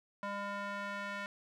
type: tone with band-pass filter sweep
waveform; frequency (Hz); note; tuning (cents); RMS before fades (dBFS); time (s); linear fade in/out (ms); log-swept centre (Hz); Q
square; 201.7; G3; +50; -40; 0.23-1.26; 0; 1100 to 1700; 1.5
effects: none